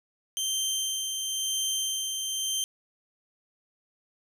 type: tone with tremolo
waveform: 20% pulse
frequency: 3136 Hz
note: G7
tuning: in tune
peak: -21 dBFS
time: 0.37-2.64 s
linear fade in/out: 0 ms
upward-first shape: sine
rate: 0.97 Hz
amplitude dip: 35%
effects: none

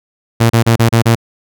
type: tone bursts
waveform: sawtooth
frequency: 115.3 Hz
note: A#2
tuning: 19 cents flat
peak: -3 dBFS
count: 6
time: 0.4-1.154 s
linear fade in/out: 10 ms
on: 99 ms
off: 32 ms
effects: none

